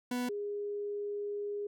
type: tone pair in turn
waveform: 40% pulse / sine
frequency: 246.9 / 410.3 Hz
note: B3 / G#4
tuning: 0 / -21 cents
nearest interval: major sixth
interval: 879 cents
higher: second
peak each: -31 / -34 dBFS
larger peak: first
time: 0.11-0.29 / 0.29-1.67 s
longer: second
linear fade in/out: 5 ms
effects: none